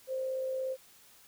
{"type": "tone with amplitude modulation", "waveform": "sine", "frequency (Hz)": 523.3, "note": "C5", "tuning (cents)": 0, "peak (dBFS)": -30, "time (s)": [0.07, 0.77], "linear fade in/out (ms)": 50, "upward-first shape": "sine", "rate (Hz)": 57.2, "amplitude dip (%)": 30, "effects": ["white hiss -59 dBFS RMS until 1.27 s"]}